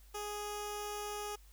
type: tone with notch filter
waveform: 10% pulse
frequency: 415.3 Hz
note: G#4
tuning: in tune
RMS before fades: -41 dBFS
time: 0.14-1.36 s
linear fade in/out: 10 ms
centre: 1900 Hz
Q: 1.2
effects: added 50 Hz sine -56 dBFS peak until 1.52 s + white hiss -66 dBFS RMS until 1.52 s